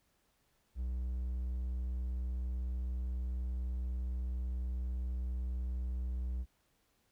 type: tone with vibrato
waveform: triangle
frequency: 62.1 Hz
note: B1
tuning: 10 cents sharp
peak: -32 dBFS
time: 0.75-6.46 s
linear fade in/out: 50 ms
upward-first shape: sine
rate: 20 Hz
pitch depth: 15 cents each way
effects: pink hiss -75 dBFS RMS until 7.11 s